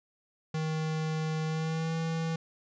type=tone with pitch glide; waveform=square; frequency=157.5 to 163.05 Hz; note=D#3 to E3; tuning=+21 to -19 cents; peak=-30 dBFS; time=0.54-2.36 s; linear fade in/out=5 ms; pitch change=+60 cents; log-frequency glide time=1.46-1.95 s; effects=resampled to 16000 Hz